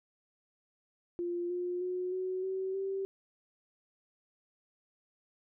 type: tone with pitch steps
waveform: sine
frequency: 348.6 / 356.1 / 363.8 / 371.7 / 379.7 / 387.9 Hz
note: F4 / F4 / F#4 / F#4 / F#4 / G4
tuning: -3 / +34 / -29 / +8 / +45 / -18 cents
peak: -32 dBFS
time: 1.19-3.05 s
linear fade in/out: 0 ms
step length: 310 ms
effects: none